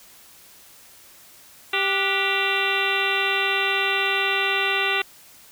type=harmonic tone with a mistuned harmonic; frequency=392 Hz; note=G4; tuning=in tune; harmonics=1 / 2 / 3 / 4 / 5 / 6 / 7 / 8 / 9 / 10; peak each=-29 / -31 / -30 / -29 / -27 / -29 / -25 / -34 / -30 / -34 dBFS; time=1.73-5.02 s; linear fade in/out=5 ms; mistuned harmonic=4; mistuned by=-110 cents; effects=white hiss -49 dBFS RMS until 5.51 s